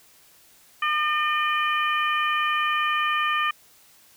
harmonic tone, 605 Hz, D#5, 49 cents flat, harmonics 2 / 3 / 4 / 5, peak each -23 / -27 / -29 / -31 dBFS, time 0.82-3.51 s, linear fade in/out 5 ms, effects white hiss -55 dBFS RMS until 4.16 s

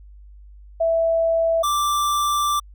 sine / square tone pair in turn, 659.3 / 1174.7 Hz, E5 / D6, 0 / 0 cents, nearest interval minor seventh, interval 1000 cents, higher second, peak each -16 / -19 dBFS, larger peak first, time 0.8-1.63 / 1.63-2.6 s, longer second, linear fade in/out 10 ms, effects added 50 Hz sine -41 dBFS peak until 2.74 s

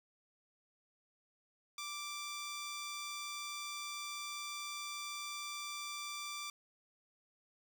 10% pulse tone, 1174.7 Hz, D6, in tune, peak -33 dBFS, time 1.78-6.5 s, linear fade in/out 2 ms, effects none

